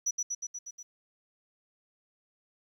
sine tone with echo, 5900 Hz, F#8, 6 cents flat, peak -24 dBFS, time 0.06-0.11 s, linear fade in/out 10 ms, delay 120 ms, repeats 6, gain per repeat -3 dB, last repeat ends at 0.83 s, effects tanh soft clip ceiling -24 dBFS + 11-bit

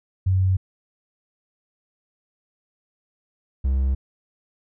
sine / triangle tone pair in turn, 94 / 66.34 Hz, F#2 / C2, +28 / +25 cents, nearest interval tritone, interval 603 cents, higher first, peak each -16 dBFS, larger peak neither, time 0.26-0.57 / 3.64-3.95 s, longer neither, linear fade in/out 10 ms, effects none

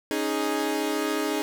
sawtooth chord, C# suspended second, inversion none, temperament equal, 277.2 / 311.1 / 415.3 Hz, C#4 / D#4 / G#4, 0 / 0 / 0 cents, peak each -27 / -24 / -25 dBFS, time 0.11-1.42 s, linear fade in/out 0 ms, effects none

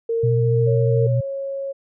sine tone with tremolo, 458.7 Hz, A#4, 28 cents flat, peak -18 dBFS, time 0.09-1.07 s, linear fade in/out 5 ms, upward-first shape sine, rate 2.3 Hz, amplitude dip 25%
sine tone with vibrato, 121.6 Hz, B2, 26 cents flat, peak -16 dBFS, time 0.23-1.21 s, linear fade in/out 10 ms, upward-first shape square, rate 14 Hz, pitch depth 23 cents each way
sine tone with pitch glide, 552 to 548.5 Hz, C#5 to C#5, -7 to -18 cents, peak -24 dBFS, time 0.66-1.73 s, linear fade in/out 20 ms, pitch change -11 cents, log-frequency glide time 0.8-0.85 s
effects none

